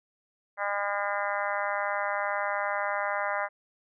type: harmonic tone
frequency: 202.4 Hz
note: G#3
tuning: 44 cents flat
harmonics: 3 / 4 / 5 / 6 / 7 / 8 / 9 / 10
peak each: -33 / -34 / -35 / -36 / -36 / -37 / -38 / -38 dBFS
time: 0.57-3.49 s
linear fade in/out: 50 ms
effects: none